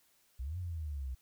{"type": "exponential two-way sweep", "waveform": "sine", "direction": "up then down", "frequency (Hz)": [58.5, 92.5, 62.3], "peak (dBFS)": -36, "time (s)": [0.39, 1.15], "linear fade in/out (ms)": 10, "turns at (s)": 0.58, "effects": ["white hiss -70 dBFS RMS until 1.21 s"]}